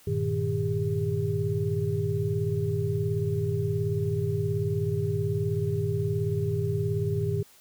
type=tone cluster; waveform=sine; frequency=98.3 / 117 / 154.1 / 403.5 Hz; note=G2 / A#2 / D#3 / G#4; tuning=+5 / +7 / -16 / -50 cents; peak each=-30 dBFS; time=0.07-7.43 s; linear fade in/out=5 ms; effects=white hiss -56 dBFS RMS until 7.6 s